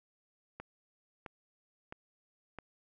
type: click train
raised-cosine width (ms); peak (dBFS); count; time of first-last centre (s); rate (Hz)
0.5; -28; 4; 0.6-2.587; 1.51
effects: none